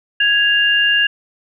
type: tone pair together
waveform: sine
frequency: 1659.4 / 2800 Hz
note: G#6 / F7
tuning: -2 / +4 cents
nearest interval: major sixth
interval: 906 cents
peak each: -14 dBFS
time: 0.2-1.07 s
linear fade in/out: 5 ms
effects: none